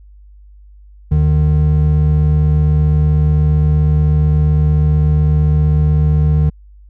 triangle tone pair together, 75.7 / 151.4 Hz, D#2 / D#3, -47 / -47 cents, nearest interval octave, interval 1200 cents, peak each -10 dBFS, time 1.11-6.5 s, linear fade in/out 10 ms, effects added 50 Hz sine -38 dBFS peak until 6.89 s

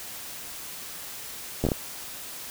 slowing click train, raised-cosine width 2 ms, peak -11 dBFS, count 5, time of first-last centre 1.64-1.718 s, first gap 11 ms, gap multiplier 1.4, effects white hiss -39 dBFS RMS until 2.5 s

